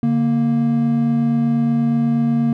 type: tone pair together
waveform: triangle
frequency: 144.78 / 233.1 Hz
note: D3 / A#3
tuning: -24 / 0 cents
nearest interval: minor sixth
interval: 824 cents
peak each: -19 / -13 dBFS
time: 0.03-2.53 s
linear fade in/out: 2 ms
effects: none